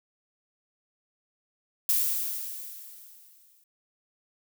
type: noise with exponential decay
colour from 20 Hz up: violet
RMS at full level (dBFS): -23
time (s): 1.89-3.64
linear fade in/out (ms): 1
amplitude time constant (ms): 380
effects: none